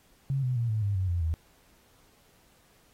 sine tone with pitch steps, 136.3 / 126.44 / 117.29 / 108.81 / 100.94 / 93.63 / 86.86 / 80.58 Hz, C#3 / B2 / A#2 / A2 / G#2 / F#2 / F2 / E2, -29 / +41 / +11 / -19 / -49 / +21 / -9 / -39 cents, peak -25 dBFS, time 0.3-1.34 s, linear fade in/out 0 ms, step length 130 ms, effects pink hiss -63 dBFS RMS until 2.93 s + AAC 48 kbps

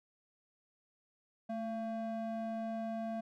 triangle ring-modulated tone, 450.7 Hz, A4, 42 cents sharp, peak -31 dBFS, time 1.49-3.21 s, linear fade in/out 10 ms, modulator 230 Hz, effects none

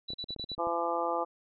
sine tone bursts, 3951 Hz, B7, in tune, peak -35 dBFS, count 5, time 0.08-0.551 s, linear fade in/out 10 ms, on 63 ms, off 39 ms
clicks, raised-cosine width 2 ms, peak -31 dBFS, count 10, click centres 0.104 / 0.134 / 0.241 / 0.306 / 0.363 / 0.397 / 0.441 / 0.517 / 0.58 / 0.671 s
harmonic tone, 169.8 Hz, F3, 48 cents flat, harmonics 2 / 3 / 4 / 5 / 6 / 7, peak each -38 / -34 / -35 / -34 / -38 / -35 dBFS, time 0.58-1.25 s, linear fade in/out 20 ms
effects none

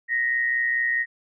sine tone pair together, 1864.7 / 1989.3 Hz, A#6 / B6, 0 / +12 cents, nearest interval minor second, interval 112 cents, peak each -21 / -29 dBFS, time 0.08-1.06 s, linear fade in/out 50 ms, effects none

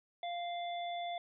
harmonic tone, 696 Hz, F5, 6 cents flat, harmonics 1 / 3 / 5, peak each -37 / -49 / -47 dBFS, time 0.23-1.18 s, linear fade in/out 2 ms, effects none

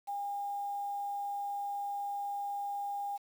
sine tone with quantisation, 808 Hz, G#5, 48 cents flat, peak -34 dBFS, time 0.07-3.18 s, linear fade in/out 20 ms, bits 9, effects none

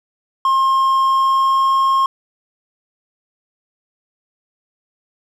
triangle tone with pitch glide, 1067 to 1073.8 Hz, C6 to C6, +34 to +45 cents, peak -10 dBFS, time 0.45-2.06 s, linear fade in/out 2 ms, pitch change +11 cents, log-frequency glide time 0.99-1.73 s, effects none

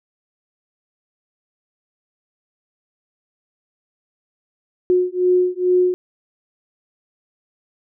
sine beating tone pair, 361.5 / 363.8 Hz, F#4 / F#4, -40 / -29 cents, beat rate 2.3 Hz, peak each -17 dBFS, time 4.9-5.94 s, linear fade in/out 0 ms, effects none

